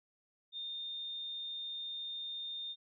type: tone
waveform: sine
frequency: 3637 Hz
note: A#7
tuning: 43 cents flat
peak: -39 dBFS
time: 0.52-2.76 s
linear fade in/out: 50 ms
effects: none